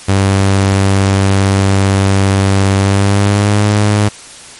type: tone with pitch glide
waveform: sawtooth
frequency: 97.6 to 104 Hz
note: G2 to G#2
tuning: -7 to +3 cents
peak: -4 dBFS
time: 0.08-4.09 s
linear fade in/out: 10 ms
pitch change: +110 cents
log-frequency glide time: 2.77-3.65 s
effects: white hiss -33 dBFS RMS until 4.59 s + MP3 48 kbps